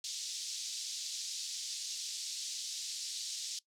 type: band-pass noise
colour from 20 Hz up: pink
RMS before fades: -41 dBFS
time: 0.04-3.59 s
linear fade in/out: 2 ms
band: 4000 to 7300 Hz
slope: 24 dB/octave
effects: noise-tail reverb RT60 0.1 s tail -20 dB re dry